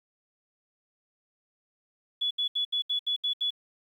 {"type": "tone bursts", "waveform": "sine", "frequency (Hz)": 3411, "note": "G#7", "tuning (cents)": 46, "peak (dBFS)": -25, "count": 8, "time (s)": [2.21, 3.506], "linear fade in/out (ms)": 10, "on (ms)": 99, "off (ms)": 72, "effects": ["10-bit"]}